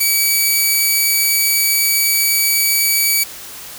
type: tone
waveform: 5% pulse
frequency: 2284 Hz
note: D7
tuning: 49 cents flat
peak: -3 dBFS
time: 0-3.24 s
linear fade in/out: 10 ms
effects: white hiss -33 dBFS RMS until 3.78 s